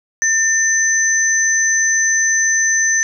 sine tone pair together, 1800 / 6097 Hz, A6 / G8, +39 / -49 cents, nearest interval octave + major sixth, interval 2112 cents, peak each -15 dBFS, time 0.22-3.03 s, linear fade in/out 0 ms, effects 8-bit

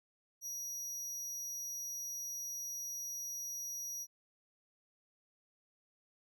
40% pulse tone, 5780 Hz, F#8, 41 cents flat, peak -39 dBFS, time 0.41-4.07 s, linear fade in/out 50 ms, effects none

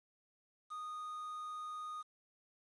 triangle tone with quantisation, 1237 Hz, D#6, 10 cents flat, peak -40 dBFS, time 0.7-2.03 s, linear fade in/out 20 ms, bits 10, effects resampled to 22050 Hz

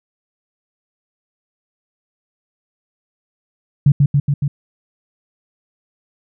sine tone with echo, 142.2 Hz, C#3, 45 cents sharp, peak -6 dBFS, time 3.86-3.92 s, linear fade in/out 5 ms, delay 140 ms, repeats 4, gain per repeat -2 dB, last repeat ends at 4.48 s, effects none

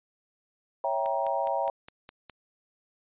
sine chord, C# diminished seventh, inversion none, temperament equal with one note detuned, 554.4 / 659.3 / 784 / 941 Hz, C#5 / E5 / G5 / Bb5, 0 / 0 / 0 / +16 cents, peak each -31 dBFS, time 0.84-1.7 s, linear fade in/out 2 ms
click train, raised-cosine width 0.2 ms, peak -26 dBFS, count 7, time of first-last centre 1.06-2.297 s, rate 4.85 Hz
effects resampled to 8000 Hz

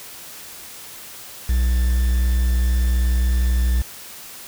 triangle tone with quantisation, 61.3 Hz, B1, 12 cents flat, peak -13 dBFS, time 1.49-3.82 s, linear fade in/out 5 ms, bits 6, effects white hiss -38 dBFS RMS until 4.47 s

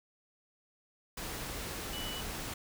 sine tone in noise, 2960 Hz, F#7, in tune, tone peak -41 dBFS, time 1.93-2.21 s, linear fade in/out 5 ms, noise pink, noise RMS -40 dBFS, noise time 1.17-2.54 s, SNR -4 dB, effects none

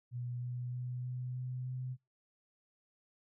sine tone with pitch steps, 122.3 / 123.36 / 124.44 / 125.52 / 126.61 / 127.71 Hz, B2 / B2 / B2 / B2 / B2 / C3, -16 / -2 / +14 / +28 / +43 / -42 cents, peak -37 dBFS, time 0.11-1.97 s, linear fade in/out 50 ms, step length 310 ms, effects noise-tail reverb RT60 0.2 s tail -23 dB re dry

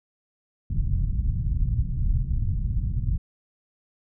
pink low-pass noise, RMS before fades -24 dBFS, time 0.7-3.18 s, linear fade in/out 5 ms, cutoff 140 Hz, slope 24 dB/octave, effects none

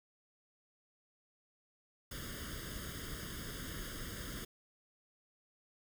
pink noise with comb filter, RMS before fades -44 dBFS, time 2.11-4.45 s, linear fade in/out 5 ms, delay 0.6 ms, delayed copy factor +0.9, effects none

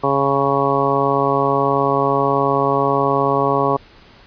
harmonic tone, 138.59 Hz, C#3, in tune, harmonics 1 / 2 / 3 / 4 / 5 / 6 / 7 / 8, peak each -25 / -24 / -20 / -22 / -23 / -25 / -23 / -20 dBFS, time 0.03-3.77 s, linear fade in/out 10 ms, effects pink hiss -46 dBFS RMS until 4.26 s + resampled to 11025 Hz

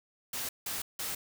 white noise bursts, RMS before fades -36 dBFS, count 3, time 0.33-1.15 s, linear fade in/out 5 ms, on 160 ms, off 170 ms, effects none

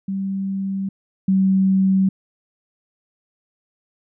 sine tone pair in turn, 194.1 / 191.21 Hz, G3 / G3, -17 / -43 cents, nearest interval unison, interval 26 cents, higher first, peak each -21 / -13 dBFS, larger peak second, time 0.08-0.89 / 1.28-2.09 s, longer neither, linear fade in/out 5 ms, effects none

